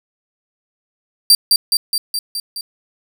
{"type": "tone with echo", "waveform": "sawtooth", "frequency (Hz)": 4699, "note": "D8", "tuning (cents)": 0, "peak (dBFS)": -3, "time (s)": [1.3, 1.35], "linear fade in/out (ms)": 2, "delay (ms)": 210, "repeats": 6, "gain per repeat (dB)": -3, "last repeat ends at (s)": 2.61, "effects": []}